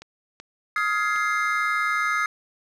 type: click train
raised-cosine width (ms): 0.2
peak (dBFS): -23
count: 4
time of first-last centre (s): 0.02-1.161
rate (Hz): 2.63
type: chord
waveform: triangle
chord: F minor seventh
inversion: third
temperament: just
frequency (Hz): 1257.2 / 1396.9 / 1676.3 / 2095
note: Eb6 / F6 / Ab6 / C7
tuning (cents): +18 / 0 / +16 / +2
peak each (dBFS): -23 / -27 / -27 / -25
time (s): 0.76-2.26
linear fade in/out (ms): 2
effects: none